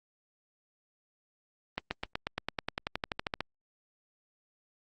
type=accelerating click train; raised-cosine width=0.3 ms; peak=-15 dBFS; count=18; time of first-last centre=1.78-3.406 s; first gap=130 ms; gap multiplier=0.96; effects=Opus 24 kbps